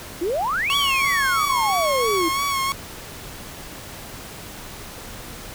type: exponential two-way sweep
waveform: sine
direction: up then down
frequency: 317.6 to 3429 to 317.6 Hz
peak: -20 dBFS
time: 0.21-2.29 s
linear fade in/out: 10 ms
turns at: 0.76 s
type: tone with vibrato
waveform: sawtooth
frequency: 1103 Hz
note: C#6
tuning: 9 cents flat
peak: -17 dBFS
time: 0.7-2.72 s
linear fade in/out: 0 ms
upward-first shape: sine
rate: 3 Hz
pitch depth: 47 cents each way
effects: pink hiss -37 dBFS RMS until 5.54 s